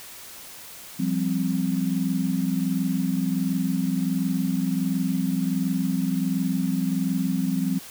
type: chord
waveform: sine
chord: F suspended second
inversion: none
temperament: equal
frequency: 174.61 / 196 / 261.6 Hz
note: F3 / G3 / C4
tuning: 0 / 0 / 0 cents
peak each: -26 dBFS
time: 0.99-7.79 s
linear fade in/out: 10 ms
effects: white hiss -42 dBFS RMS until 7.9 s